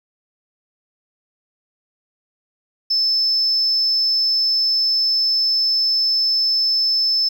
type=tone; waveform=sine; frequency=5260 Hz; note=E8; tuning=5 cents flat; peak=-14 dBFS; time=2.9-7.29 s; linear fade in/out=10 ms; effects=tanh soft clip ceiling -10 dBFS + 8-bit